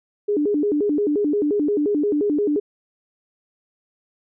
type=tone with vibrato; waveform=sine; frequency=349.2 Hz; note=F4; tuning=in tune; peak=-17 dBFS; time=0.28-2.6 s; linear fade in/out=10 ms; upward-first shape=square; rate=5.7 Hz; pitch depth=290 cents each way; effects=none